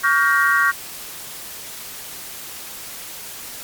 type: chord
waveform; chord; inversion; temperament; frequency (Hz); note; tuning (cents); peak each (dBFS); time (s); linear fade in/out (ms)
sine; G half-diminished seventh; second; just; 1128.9 / 1411.2 / 1568 / 1881.6; Db6 / F6 / G6 / Bb6; +31 / +18 / 0 / +16; -19; 0.03-0.72; 20
effects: white hiss -34 dBFS RMS until 3.63 s + MP3 96 kbps